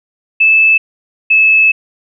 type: tone pair in turn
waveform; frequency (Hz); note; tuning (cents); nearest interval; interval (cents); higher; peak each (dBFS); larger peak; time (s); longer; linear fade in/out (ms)
sine; 2622 / 2604; E7 / E7; -10 / -22; unison; 12; first; -5; neither; 0.4-0.78 / 1.3-1.72; second; 10
effects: none